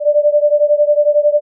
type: beating tone pair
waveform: sine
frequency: 587.3 / 598.3 Hz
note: D5 / D5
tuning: 0 / +32 cents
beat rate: 11 Hz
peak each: -11 / -13 dBFS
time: 0-1.41 s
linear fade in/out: 50 ms
effects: none